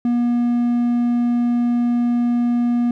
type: tone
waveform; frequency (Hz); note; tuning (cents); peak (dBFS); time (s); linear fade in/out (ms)
triangle; 240; B3; -49; -13; 0.05-2.91; 2
effects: none